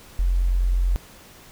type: tone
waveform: sine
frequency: 44.55 Hz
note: F1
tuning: 35 cents sharp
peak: -17 dBFS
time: 0.19-0.96 s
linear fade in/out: 0 ms
effects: pink hiss -47 dBFS RMS until 1.51 s